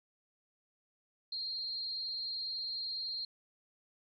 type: tone with amplitude modulation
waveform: sine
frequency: 4206 Hz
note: C8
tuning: 8 cents sharp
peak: -32 dBFS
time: 1.32-3.25 s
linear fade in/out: 5 ms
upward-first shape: sine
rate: 262 Hz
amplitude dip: 55%
effects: tanh soft clip ceiling -31 dBFS + MP3 48 kbps